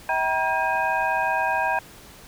sine tone cluster, 644 / 772 / 953 / 1611 / 2498 Hz, E5 / G5 / A#5 / G6 / D#7, -41 / -27 / +38 / +47 / +6 cents, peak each -29 / -26 / -25 / -26 / -31 dBFS, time 0.09-1.79 s, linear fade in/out 2 ms, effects pink hiss -46 dBFS RMS until 2.27 s

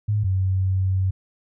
sine tone pair in turn, 104.8 / 94.51 Hz, G#2 / F#2, +16 / +37 cents, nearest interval major second, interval 179 cents, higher first, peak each -18 dBFS, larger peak neither, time 0.08-0.24 / 0.24-1.11 s, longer second, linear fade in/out 10 ms, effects none

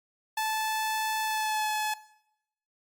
sawtooth tone with pitch glide, 873 to 856.5 Hz, A5 to A5, -14 to -47 cents, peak -23 dBFS, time 0.37-1.94 s, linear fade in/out 5 ms, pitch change -33 cents, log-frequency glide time 1.24-1.67 s, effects noise-tail reverb RT60 0.8 s tail -19 dB re dry + MP3 96 kbps

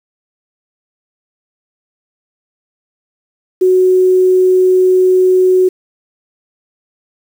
sine tone with quantisation, 370 Hz, F#4, in tune, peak -6 dBFS, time 3.61-5.69 s, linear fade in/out 10 ms, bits 6, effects none

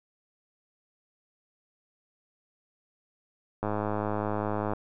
click train, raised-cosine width 1 ms, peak -16 dBFS, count 117, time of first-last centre 3.63-4.735 s, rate 105 Hz, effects none

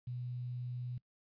sine tone with quantisation, 123.47 Hz, B2, in tune, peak -38 dBFS, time 0.07-0.98 s, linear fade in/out 5 ms, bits 11, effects noise-tail reverb RT60 0.1 s tail -23 dB re dry + resampled to 11025 Hz

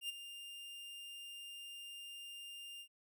45% pulse tone with ADSR envelope, 2802 Hz, F7, 5 cents sharp, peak -37 dBFS, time 0.01-2.88 s, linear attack 81 ms, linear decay 17 ms, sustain -11 dB, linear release 76 ms, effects none

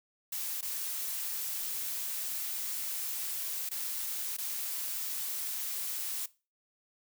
blue noise with dropouts, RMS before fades -36 dBFS, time 0.32-6.26 s, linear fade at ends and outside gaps 5 ms, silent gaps 0.611-0.626 / 3.691-3.712 / 4.368-4.383 s, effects noise-tail reverb RT60 0.3 s tail -19 dB re dry

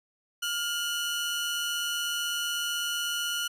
sawtooth tone pair together, 1410 / 2976 Hz, F6 / F#7, +16 / +9 cents, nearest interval octave + minor second, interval 1293 cents, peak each -28 dBFS, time 0.42-3.48 s, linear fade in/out 10 ms, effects resampled to 32000 Hz

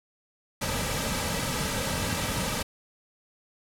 pink noise with comb filter, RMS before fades -29 dBFS, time 0.61-2.63 s, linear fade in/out 10 ms, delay 2.8 ms, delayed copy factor -0.6, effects low-pass 12000 Hz 12 dB/octave

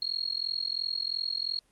sine tone with amplitude modulation, 4284 Hz, C8, 40 cents sharp, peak -25 dBFS, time 0.02-1.59 s, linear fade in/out 2 ms, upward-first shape sine, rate 42.9 Hz, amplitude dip 100%, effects pink hiss -67 dBFS RMS until 1.71 s + Opus 24 kbps

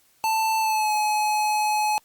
square tone with pitch glide, 884 to 849 Hz, A5 to G#5, +8 to +38 cents, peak -21 dBFS, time 0.24-1.98 s, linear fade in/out 0 ms, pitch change -70 cents, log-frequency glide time 0.6-0.92 s, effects white hiss -61 dBFS RMS until 2.04 s + Opus 48 kbps

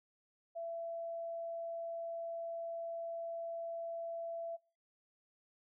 sine tone, 670 Hz, E5, 28 cents sharp, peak -39 dBFS, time 0.55-4.57 s, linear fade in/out 20 ms, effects noise-tail reverb RT60 0.4 s tail -25 dB re dry

